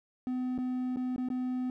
triangle tone with dropouts, 253 Hz, B3, 42 cents sharp, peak -28 dBFS, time 0.27-1.7 s, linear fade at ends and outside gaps 1 ms, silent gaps 0.579-0.586 / 0.961-0.97 / 1.162-1.18 / 1.287-1.302 s, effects none

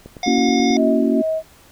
click train, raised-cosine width 2 ms, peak -22 dBFS, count 7, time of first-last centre 0.06-0.707 s, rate 9.28 Hz
harmonic tone, 719 Hz, F#5, 50 cents flat, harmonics 1 / 3 / 5 / 7 / 8, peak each -22 / -27 / -29 / -30 / -31 dBFS, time 0.23-0.77 s, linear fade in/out 2 ms
sine chord, F# dominant seventh, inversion first, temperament equal, 233.1 / 277.2 / 329.6 / 370 Hz, A#3 / C#4 / E4 / F#4, 0 / 0 / 0 / 0 cents, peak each -18 / -18 / -24 / -22 dBFS, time 0.26-1.22 s, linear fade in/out 10 ms
sine tone with tremolo, 637 Hz, D#5, 41 cents sharp, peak -17 dBFS, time 0.75-1.43 s, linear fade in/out 50 ms, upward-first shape sine, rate 2.3 Hz, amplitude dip 70%
effects pink hiss -49 dBFS RMS until 1.71 s

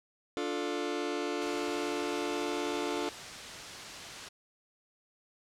sawtooth chord, D minor, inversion none, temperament just, 293.7 / 352.4 / 440.5 Hz, D4 / F4 / A4, 0 / +16 / +2 cents, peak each -32 dBFS, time 0.37-3.09 s, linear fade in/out 0 ms
white noise, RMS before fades -42 dBFS, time 1.41-4.29 s, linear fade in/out 10 ms
effects low-pass 6000 Hz 12 dB/octave

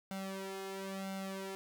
sawtooth tone with flanger, 193 Hz, G3, 27 cents flat, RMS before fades -42 dBFS, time 0.11-1.55 s, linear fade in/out 0 ms, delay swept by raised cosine 1.4 to 2.38 ms, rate 0.99 Hz, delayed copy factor +0.9, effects none

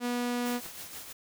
sawtooth tone, 243.2 Hz, B3, 26 cents flat, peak -25 dBFS, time 0-0.61 s, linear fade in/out 50 ms
white noise with tremolo, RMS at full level -41 dBFS, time 0.45-1.13 s, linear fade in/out 10 ms, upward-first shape triangle, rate 6.2 Hz, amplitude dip 55%
clicks, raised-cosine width 0.5 ms, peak -31 / -30 dBFS, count 2, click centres 0.657 / 0.663 s
effects none

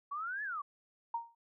sine exponential two-way sweep, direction up then down, 1108.7 to 1756 to 1108.7 Hz, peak -36 dBFS, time 0.11-0.62 s, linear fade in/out 10 ms, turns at 0.43 s
sine tone with exponential decay, 930 Hz, A#5, 4 cents flat, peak -30 dBFS, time 1.14-1.35 s, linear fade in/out 5 ms, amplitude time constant 45 ms
effects none

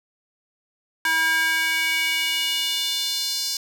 square tone with high-pass filter sweep, 322.4 Hz, E4, 38 cents flat, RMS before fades -23 dBFS, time 1.05-3.57 s, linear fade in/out 2 ms, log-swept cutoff 1400 to 4900 Hz, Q 3.1, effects none

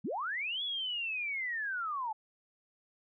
sine linear two-way sweep, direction up then down, 139.6 to 3436 to 836 Hz, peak -33 dBFS, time 0.04-2.13 s, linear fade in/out 10 ms, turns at 0.63 s, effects none

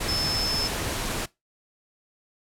sine tone in noise, 5250 Hz, E8, 8 cents flat, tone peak -25 dBFS, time 0.08-0.68 s, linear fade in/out 10 ms, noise pink, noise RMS -29 dBFS, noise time 0-1.26 s, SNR +1 dB, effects noise-tail reverb RT60 0.2 s tail -21 dB re dry + low-pass 12000 Hz 12 dB/octave

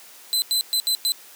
sawtooth tone bursts at uneven times, 4040 Hz, B7, 39 cents sharp, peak -16 dBFS, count 5, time 0.33-0.42 / 0.51-0.61 / 0.73-0.8 / 0.87-0.95 / 1.05-1.12 s, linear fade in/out 0 ms, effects white hiss -46 dBFS RMS until 1.35 s + high-pass 300 Hz 12 dB/octave

